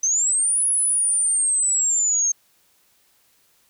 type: linear two-way sweep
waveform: sine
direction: up then down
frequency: 6060 to 10410 to 6370 Hz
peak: -17 dBFS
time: 0.03-2.32 s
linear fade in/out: 5 ms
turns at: 0.67 s
effects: white hiss -61 dBFS RMS until 3.69 s